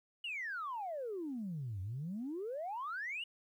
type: exponential two-way sweep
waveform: sine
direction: down then up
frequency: 2960 to 90 to 2960 Hz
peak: -37 dBFS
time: 0.24-3.24 s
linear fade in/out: 5 ms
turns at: 1.81 s
effects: tanh soft clip ceiling -34 dBFS + 12-bit